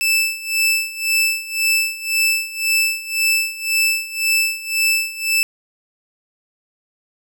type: tone with tremolo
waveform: sawtooth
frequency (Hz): 2637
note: E7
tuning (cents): 0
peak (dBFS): -10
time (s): 0.01-5.43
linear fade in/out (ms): 0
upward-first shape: sine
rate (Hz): 1.9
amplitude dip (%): 85
effects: none